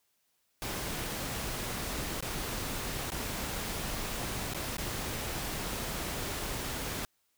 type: noise with dropouts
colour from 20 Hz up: pink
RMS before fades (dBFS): -36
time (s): 0.62-7.05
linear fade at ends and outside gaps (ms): 0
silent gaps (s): 2.206-2.225 / 3.103-3.119 / 4.536-4.546 / 4.768-4.782
effects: white hiss -75 dBFS RMS until 7.37 s